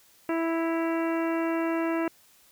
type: harmonic tone with a mistuned harmonic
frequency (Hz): 329.6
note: E4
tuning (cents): 0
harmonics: 1 / 2 / 3 / 4 / 5 / 6 / 7 / 8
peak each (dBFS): -26 / -32 / -36 / -38 / -40 / -42 / -43 / -44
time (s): 0.29-2.08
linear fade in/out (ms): 2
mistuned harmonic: 8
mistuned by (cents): +65
effects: white hiss -59 dBFS RMS until 2.51 s